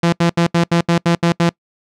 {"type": "tone bursts", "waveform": "sawtooth", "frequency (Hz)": 170, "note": "F3", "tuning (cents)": -46, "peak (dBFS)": -7, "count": 9, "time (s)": [0.03, 1.494], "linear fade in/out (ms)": 5, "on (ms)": 96, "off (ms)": 75, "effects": ["noise-tail reverb RT60 0.1 s tail -25 dB re dry", "low-pass 6000 Hz 12 dB/octave"]}